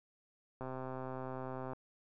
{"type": "click train", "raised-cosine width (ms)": 1, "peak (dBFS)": -29, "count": 147, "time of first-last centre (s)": [0.61, 1.733], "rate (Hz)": 130, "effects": []}